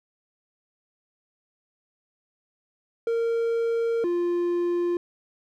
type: tone pair in turn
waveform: triangle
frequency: 461.7 / 348.8 Hz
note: A#4 / F4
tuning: -17 / -2 cents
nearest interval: perfect fourth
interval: 485 cents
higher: first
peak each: -20 dBFS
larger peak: neither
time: 3.07-4.04 / 4.04-4.97 s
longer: first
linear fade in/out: 2 ms
effects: none